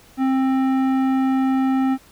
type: tone with tanh clipping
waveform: sine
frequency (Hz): 264.3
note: C4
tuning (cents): +18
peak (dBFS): -18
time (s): 0.17-1.98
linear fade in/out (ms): 50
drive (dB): 14
effects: pink hiss -50 dBFS RMS until 2.11 s